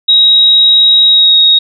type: tone with pitch glide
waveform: sine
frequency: 3809 to 3765 Hz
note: A#7 to A#7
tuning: +37 to +16 cents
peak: -3 dBFS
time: 0.08-1.59 s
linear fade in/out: 10 ms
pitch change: -21 cents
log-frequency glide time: 1.06-1.36 s
effects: none